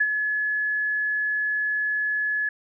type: tone with ADSR envelope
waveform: sine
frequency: 1705 Hz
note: G#6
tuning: 45 cents sharp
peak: -16 dBFS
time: 0-2.49 s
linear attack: 9 ms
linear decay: 49 ms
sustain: -6 dB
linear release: 4 ms
effects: none